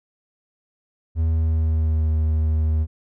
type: tone with pitch glide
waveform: triangle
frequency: 80.7 to 78.22 Hz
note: E2 to D#2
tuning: -36 to +10 cents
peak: -15 dBFS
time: 1.15-2.87 s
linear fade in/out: 50 ms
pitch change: -54 cents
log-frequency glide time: 1.26-2.12 s
effects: none